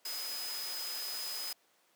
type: tone in noise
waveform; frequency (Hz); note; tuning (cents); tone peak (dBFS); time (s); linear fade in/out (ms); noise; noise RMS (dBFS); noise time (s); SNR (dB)
sine; 5030; D#8; +18; -39; 0.05-1.53; 5; white; -42; 0.05-1.53; 0
effects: pink hiss -69 dBFS RMS until 1.95 s + high-pass 400 Hz 12 dB/octave